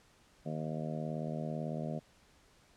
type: harmonic tone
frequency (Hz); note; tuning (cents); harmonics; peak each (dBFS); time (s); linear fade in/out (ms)
78; D#2; +5; 2 / 3 / 4 / 5 / 6 / 7 / 8 / 9; -38 / -41 / -50 / -48 / -49 / -46 / -44 / -49; 0.45-2; 20
effects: pink hiss -65 dBFS RMS until 2.76 s + low-pass 9000 Hz 12 dB/octave